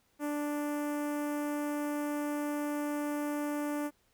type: tone with notch filter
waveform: sawtooth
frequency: 293.7 Hz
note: D4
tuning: in tune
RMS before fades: -34 dBFS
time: 0.19-3.91 s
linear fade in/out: 50 ms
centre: 4000 Hz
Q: 0.5
effects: pink hiss -71 dBFS RMS until 4.13 s